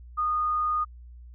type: tone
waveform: sine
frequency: 1230 Hz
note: D#6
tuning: 20 cents flat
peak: -23 dBFS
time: 0.17-0.85 s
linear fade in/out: 20 ms
effects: added 60 Hz sine -43 dBFS peak until 1.34 s